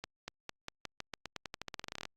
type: accelerating click train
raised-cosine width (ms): 0.2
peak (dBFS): -22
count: 23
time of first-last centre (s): 0.04-2.054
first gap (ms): 240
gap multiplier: 0.89
effects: Opus 48 kbps